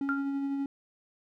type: tone with tremolo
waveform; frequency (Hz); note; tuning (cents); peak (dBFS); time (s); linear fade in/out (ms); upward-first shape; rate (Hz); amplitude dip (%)
triangle; 277.2; C#4; 0; -26; 0.01-0.66; 2; sine; 12; 25
type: tone with exponential decay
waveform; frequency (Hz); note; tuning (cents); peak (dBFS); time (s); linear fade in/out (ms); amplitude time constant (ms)
sine; 1389; F6; -10; -26; 0.09-0.41; 0; 68
effects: none